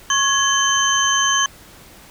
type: tone cluster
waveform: sine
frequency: 1092 / 1678 / 3075 / 6250 Hz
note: C#6 / G#6 / G7 / G8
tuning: -26 / +17 / -34 / -6 cents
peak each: -20 dBFS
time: 0.1-1.46 s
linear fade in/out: 2 ms
effects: pink hiss -44 dBFS RMS until 2.1 s